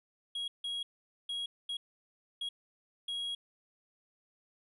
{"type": "tone bursts at uneven times", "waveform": "triangle", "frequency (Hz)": 3300, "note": "G#7", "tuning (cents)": -12, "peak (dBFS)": -33, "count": 6, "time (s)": [[0.35, 0.48], [0.64, 0.83], [1.29, 1.46], [1.69, 1.77], [2.41, 2.49], [3.08, 3.35]], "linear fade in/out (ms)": 5, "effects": ["resampled to 32000 Hz"]}